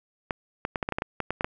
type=clicks; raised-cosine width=0.5 ms; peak=-12 dBFS; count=12; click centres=0.308 / 0.651 / 0.758 / 0.828 / 0.889 / 0.923 / 0.985 / 1.021 / 1.203 / 1.306 / 1.409 / 1.445 s; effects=none